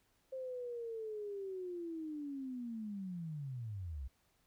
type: linear sweep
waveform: sine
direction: down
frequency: 529 to 60.4 Hz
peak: -40 dBFS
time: 0.32-4.08 s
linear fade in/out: 10 ms
effects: pink hiss -75 dBFS RMS until 4.46 s